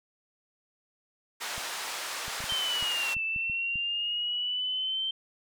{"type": "band-pass noise", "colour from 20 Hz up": "pink", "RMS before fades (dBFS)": -36, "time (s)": [1.4, 3.15], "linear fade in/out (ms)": 20, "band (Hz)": [890, 9400], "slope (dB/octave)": 12}
{"type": "clicks", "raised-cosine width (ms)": 5, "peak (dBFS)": -32, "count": 10, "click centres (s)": [1.58, 2.281, 2.405, 2.441, 2.523, 2.826, 3.167, 3.362, 3.498, 3.757]}
{"type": "linear two-way sweep", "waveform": "sine", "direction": "down then up", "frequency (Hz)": [3126, 2637, 3126], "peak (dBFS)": -28, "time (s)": [2.49, 5.11], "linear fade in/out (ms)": 5, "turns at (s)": 3.23}
{"effects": []}